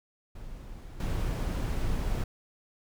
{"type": "noise with level steps", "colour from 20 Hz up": "brown", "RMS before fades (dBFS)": [-43, -29], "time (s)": [0.35, 2.24], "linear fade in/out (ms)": 5, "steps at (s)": 1, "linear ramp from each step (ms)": 2, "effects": []}